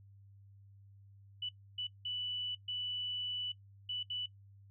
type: tone bursts at uneven times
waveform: sine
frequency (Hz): 2970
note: F#7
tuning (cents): +6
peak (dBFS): -36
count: 6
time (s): 1.42-1.49 / 1.78-1.87 / 2.05-2.55 / 2.68-3.52 / 3.89-4.03 / 4.1-4.26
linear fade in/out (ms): 5
effects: noise-tail reverb RT60 0.1 s tail -20 dB re dry + added 99 Hz sine -56 dBFS peak until 4.7 s